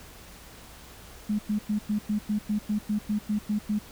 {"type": "tone bursts", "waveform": "sine", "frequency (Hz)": 210, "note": "G#3", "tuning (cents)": 19, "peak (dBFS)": -23, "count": 13, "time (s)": [1.29, 3.79], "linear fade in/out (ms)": 10, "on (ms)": 100, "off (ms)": 100, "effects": ["added 60 Hz sine -54 dBFS peak until 3.91 s", "pink hiss -48 dBFS RMS until 3.91 s"]}